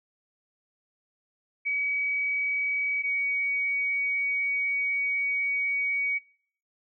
sine tone pair in turn, 2270 / 2252 Hz, C#7 / C#7, +41 / +27 cents, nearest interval unison, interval 14 cents, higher first, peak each -25 dBFS, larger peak neither, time 1.65-3.03 / 3.03-6.19 s, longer second, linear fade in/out 20 ms, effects noise-tail reverb RT60 0.5 s tail -20 dB re dry

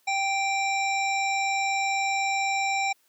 harmonic tone with a mistuned harmonic, 784 Hz, G5, in tune, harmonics 1 / 3 / 5 / 7 / 9, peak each -26 / -27 / -39 / -39 / -37 dBFS, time 0.07-2.93 s, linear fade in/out 10 ms, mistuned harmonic 9, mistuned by +66 cents, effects white hiss -66 dBFS RMS until 3.08 s + high-pass 200 Hz 12 dB/octave

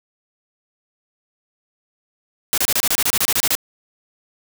white noise bursts, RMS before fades -18 dBFS, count 14, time 2.53-3.552 s, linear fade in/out 0 ms, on 47 ms, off 28 ms, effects none

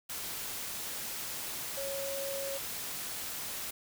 sine tone in noise, 551 Hz, C#5, 11 cents flat, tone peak -36 dBFS, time 1.77-2.58 s, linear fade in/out 10 ms, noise white, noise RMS -39 dBFS, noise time 0.09-3.71 s, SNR 0 dB, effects none

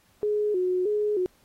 sine tone with vibrato, 391.4 Hz, G4, 3 cents flat, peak -22 dBFS, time 0.23-1.26 s, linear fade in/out 0 ms, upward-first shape square, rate 1.6 Hz, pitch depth 120 cents each way, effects pink hiss -63 dBFS RMS until 1.44 s + AAC 48 kbps

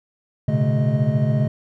triangle tone cluster, 114.5 / 127.6 / 142.4 / 216.4 / 621 Hz, A#2 / C3 / C#3 / A3 / D#5, -31 / -43 / +47 / -29 / -3 cents, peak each -24 / -19 / -18 / -22 / -27 dBFS, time 0.48-1.48 s, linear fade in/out 5 ms, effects none

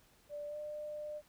sine tone with pitch glide, 587 to 599.7 Hz, D5 to D5, -1 to +36 cents, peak -40 dBFS, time 0.29-1.22 s, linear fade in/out 50 ms, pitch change +37 cents, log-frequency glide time 0.47-0.57 s, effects pink hiss -67 dBFS RMS until 1.28 s

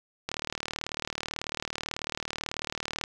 click train, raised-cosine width 0.2 ms, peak -14 dBFS, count 106, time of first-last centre 0.29-3.039 s, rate 38.2 Hz, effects none

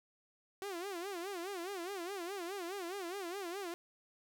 sawtooth tone with vibrato, 370 Hz, F#4, in tune, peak -36 dBFS, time 0.62-3.74 s, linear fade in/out 0 ms, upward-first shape sine, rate 4.8 Hz, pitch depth 170 cents each way, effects none

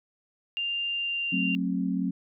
sine tone with pitch glide, 2794 to 2778 Hz, F7 to F7, 0 to -10 cents, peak -27 dBFS, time 0.57-1.55 s, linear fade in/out 0 ms, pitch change -10 cents, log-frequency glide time 0.88-1.35 s
sine chord, F# diminished, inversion none, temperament just, 185 / 222 / 266.4 Hz, F#3 / A3 / C4, 0 / +16 / +31 cents, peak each -28 / -33 / -29 dBFS, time 1.32-2.11 s, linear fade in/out 10 ms
effects none

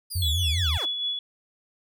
15% pulse linear sweep, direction down, 4978 to 231.3 Hz, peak -26 dBFS, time 0.1-0.86 s, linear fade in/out 20 ms
sine tone with vibrato, 83.3 Hz, E2, 19 cents sharp, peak -23 dBFS, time 0.15-0.78 s, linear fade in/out 10 ms, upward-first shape triangle, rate 5 Hz, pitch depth 200 cents each way
sine tone with tremolo, 3403 Hz, G#7, 41 cents sharp, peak -24 dBFS, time 0.22-1.19 s, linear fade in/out 2 ms, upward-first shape sine, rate 5 Hz, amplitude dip 40%
effects none

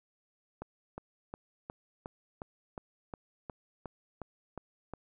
click train, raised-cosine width 1 ms, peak -26 dBFS, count 13, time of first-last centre 0.62-4.937 s, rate 2.78 Hz, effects none

